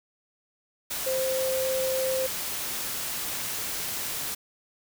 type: tone in noise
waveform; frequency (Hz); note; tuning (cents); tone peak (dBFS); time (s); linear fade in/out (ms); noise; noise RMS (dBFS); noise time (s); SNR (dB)
sine; 523.3; C5; 0; -25; 1.06-2.27; 10; white; -32; 0.9-4.35; +4
effects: none